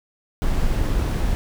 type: noise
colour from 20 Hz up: brown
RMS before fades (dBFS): -20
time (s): 0.42-1.35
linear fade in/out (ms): 0
effects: none